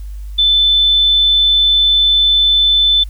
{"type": "tone", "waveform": "sine", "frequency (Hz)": 3520, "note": "A7", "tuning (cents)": 0, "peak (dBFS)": -8, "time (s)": [0.38, 3.04], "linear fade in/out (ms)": 10, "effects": ["added 50 Hz sine -24 dBFS peak until 3.09 s", "white hiss -51 dBFS RMS until 3.09 s"]}